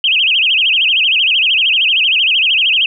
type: tone with vibrato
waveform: sine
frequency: 2851 Hz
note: F7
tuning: 35 cents sharp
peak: -9 dBFS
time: 0.04-2.86 s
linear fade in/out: 2 ms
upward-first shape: sine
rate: 13 Hz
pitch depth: 230 cents each way
effects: none